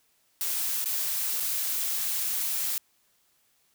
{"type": "noise with dropouts", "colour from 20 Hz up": "blue", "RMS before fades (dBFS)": -29, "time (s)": [0.41, 2.78], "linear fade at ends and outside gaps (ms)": 0, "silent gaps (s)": [[0.843, 0.858], [1.4, 1.404]], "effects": ["white hiss -68 dBFS RMS until 3.74 s"]}